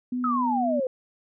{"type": "tone with vibrato", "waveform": "sine", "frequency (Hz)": 246.7, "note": "B3", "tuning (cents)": -2, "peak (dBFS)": -25, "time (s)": [0.12, 0.8], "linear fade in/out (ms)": 5, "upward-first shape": "sine", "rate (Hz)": 3.9, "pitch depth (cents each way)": 22}
{"type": "exponential sweep", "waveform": "sine", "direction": "down", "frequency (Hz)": [1318.5, 499.1], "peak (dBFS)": -23, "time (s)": [0.24, 0.87], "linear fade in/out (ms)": 2}
{"effects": []}